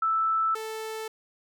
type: tone pair in turn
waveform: sine / sawtooth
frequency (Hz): 1318.5 / 440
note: E6 / A4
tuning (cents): 0 / 0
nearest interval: octave + perfect fifth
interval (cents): 1900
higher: first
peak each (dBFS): -22 / -29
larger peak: first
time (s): 0.02-0.55 / 0.55-1.08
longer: neither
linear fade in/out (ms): 5
effects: none